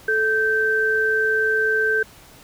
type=tone pair together; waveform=sine; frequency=436.6 / 1555.9 Hz; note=A4 / G6; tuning=-13 / -13 cents; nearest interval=octave + minor seventh; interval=2200 cents; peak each=-22 / -18 dBFS; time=0.08-2.03 s; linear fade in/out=5 ms; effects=pink hiss -47 dBFS RMS until 2.43 s